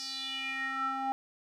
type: tone with band-pass filter sweep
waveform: square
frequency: 267.2 Hz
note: C4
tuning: 36 cents sharp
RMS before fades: -35 dBFS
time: 0-1.12 s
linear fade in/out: 0 ms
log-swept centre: 5200 to 860 Hz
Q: 5.5
effects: none